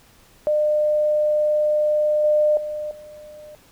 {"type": "tone with level steps", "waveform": "sine", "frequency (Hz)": 603, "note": "D5", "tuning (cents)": 46, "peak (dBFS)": [-16, -14, -25, -38], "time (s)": [0.47, 3.55], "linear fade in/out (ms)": 0, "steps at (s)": [2.24, 2.57, 2.91], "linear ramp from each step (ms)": 2, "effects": ["pink hiss -53 dBFS RMS until 3.71 s"]}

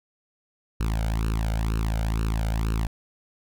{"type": "tone with flanger", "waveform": "sawtooth", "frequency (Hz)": 54.9, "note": "A1", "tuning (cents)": -3, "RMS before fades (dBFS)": -25, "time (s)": [0.8, 2.87], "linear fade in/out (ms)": 5, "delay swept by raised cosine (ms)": [0.72, 1.37], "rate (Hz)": 2.1, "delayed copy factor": 1, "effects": []}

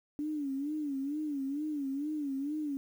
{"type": "tone with vibrato", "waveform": "sine", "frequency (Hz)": 287.8, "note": "D4", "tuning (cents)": -35, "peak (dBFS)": -32, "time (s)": [0.19, 2.77], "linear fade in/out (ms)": 0, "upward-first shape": "sine", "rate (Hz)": 2.2, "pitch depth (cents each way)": 120, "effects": ["10-bit"]}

